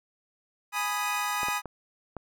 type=chord; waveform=25% pulse; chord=G# minor; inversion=none; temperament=equal; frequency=830.6 / 987.8 / 1244.5 Hz; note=G#5 / B5 / D#6; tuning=0 / 0 / 0 cents; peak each=-29 / -29 / -27 dBFS; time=0.72-1.62 s; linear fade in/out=50 ms
type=clicks; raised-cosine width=1 ms; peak=-22 dBFS; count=4; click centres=1.432 / 1.485 / 1.657 / 2.167 s
effects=none